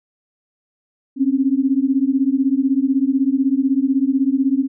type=beating tone pair; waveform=sine; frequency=261.6 / 277.6 Hz; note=C4 / C#4; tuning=0 / +3 cents; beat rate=16 Hz; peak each=-17 dBFS; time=1.16-4.68 s; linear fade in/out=50 ms; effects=none